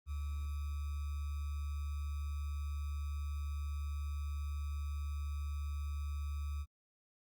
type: tone with sample-and-hold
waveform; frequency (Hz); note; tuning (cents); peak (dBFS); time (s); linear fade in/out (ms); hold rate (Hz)
sine; 72.8; D2; -15; -36; 0.06-6.66; 50; 1225
effects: Opus 24 kbps